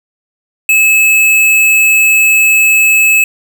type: tone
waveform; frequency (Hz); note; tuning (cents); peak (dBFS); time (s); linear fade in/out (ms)
square; 2595; E7; -28; -6; 0.69-3.24; 2
effects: none